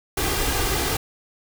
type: noise with comb filter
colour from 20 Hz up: pink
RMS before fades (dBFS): -23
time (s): 0.17-0.97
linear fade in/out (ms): 5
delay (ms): 2.5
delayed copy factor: +0.55
effects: none